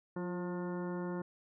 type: harmonic tone with a mistuned harmonic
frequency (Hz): 178.6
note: F3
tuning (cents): +39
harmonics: 1 / 2 / 3 / 4 / 5 / 6 / 7 / 8 / 10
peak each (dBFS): -38 / -40 / -46 / -56 / -49 / -51 / -61 / -52 / -58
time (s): 0.16-1.22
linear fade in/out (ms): 5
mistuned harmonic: 2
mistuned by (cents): -34
effects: none